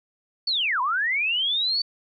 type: linear two-way sweep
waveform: sine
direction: down then up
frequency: 4563 to 952 to 4563 Hz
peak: -21 dBFS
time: 0.47-1.82 s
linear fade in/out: 5 ms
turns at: 0.81 s
effects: none